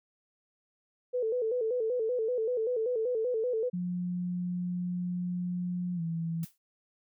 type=tone with vibrato; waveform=sine; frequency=469.6 Hz; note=A#4; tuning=13 cents sharp; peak=-27 dBFS; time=1.13-3.7 s; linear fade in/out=20 ms; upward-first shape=square; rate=5.2 Hz; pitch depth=100 cents each way
type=tone with pitch glide; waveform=sine; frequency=178.3 to 165.4 Hz; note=F3 to E3; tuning=+36 to +6 cents; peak=-30 dBFS; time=3.73-6.45 s; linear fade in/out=10 ms; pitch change=-130 cents; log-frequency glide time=5.95-6.01 s
type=noise with exponential decay; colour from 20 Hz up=blue; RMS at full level=-42 dBFS; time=6.43-6.58 s; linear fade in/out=1 ms; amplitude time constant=31 ms
effects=none